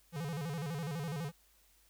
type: tone with vibrato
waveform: square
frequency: 154.9 Hz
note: D#3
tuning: 7 cents flat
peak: -37 dBFS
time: 0.12-1.32 s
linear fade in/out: 50 ms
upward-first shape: square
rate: 12 Hz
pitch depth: 150 cents each way
effects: added 50 Hz sine -70 dBFS peak until 1.89 s + white hiss -68 dBFS RMS until 1.89 s